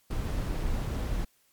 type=noise; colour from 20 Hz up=brown; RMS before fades=-30 dBFS; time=0.1-1.25 s; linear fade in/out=10 ms; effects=white hiss -67 dBFS RMS until 1.52 s + MP3 96 kbps